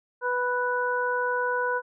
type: harmonic tone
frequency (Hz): 493.9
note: B4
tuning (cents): 0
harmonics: 1 / 2 / 3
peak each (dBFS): -28 / -28 / -28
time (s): 0.21-1.82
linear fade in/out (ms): 50
effects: none